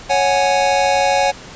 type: chord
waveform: square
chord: C# suspended fourth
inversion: none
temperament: just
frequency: 554.4 / 739.2 / 831.5 Hz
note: C#5 / F#5 / G#5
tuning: 0 / -2 / +2 cents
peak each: -18 dBFS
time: 0.09-1.32 s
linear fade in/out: 20 ms
effects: pink hiss -36 dBFS RMS until 1.55 s + resampled to 16000 Hz